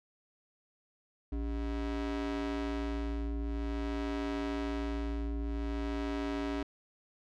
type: ring-modulated tone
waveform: 35% pulse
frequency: 113.5 Hz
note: A#2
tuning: 46 cents flat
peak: -28 dBFS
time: 1.32-6.63 s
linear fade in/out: 5 ms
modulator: 170 Hz
effects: low-pass 4000 Hz 12 dB/octave